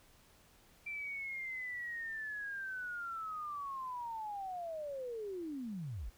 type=linear sweep; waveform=sine; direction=down; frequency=2354 to 38.89 Hz; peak=-39 dBFS; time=0.86-6.1 s; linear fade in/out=10 ms; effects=pink hiss -65 dBFS RMS until 6.17 s